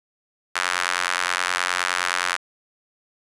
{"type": "tone with high-pass filter", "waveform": "sawtooth", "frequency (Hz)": 89.6, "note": "F2", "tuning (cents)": 45, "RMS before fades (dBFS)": -24, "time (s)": [0.55, 2.37], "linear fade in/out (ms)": 10, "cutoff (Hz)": 1400, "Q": 1.7, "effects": ["resampled to 24000 Hz", "7-bit"]}